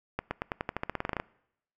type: accelerating click train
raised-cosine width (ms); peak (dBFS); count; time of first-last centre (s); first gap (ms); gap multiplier
0.5; -15; 16; 0.19-1.199; 120; 0.91
effects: noise-tail reverb RT60 0.8 s tail -24 dB re dry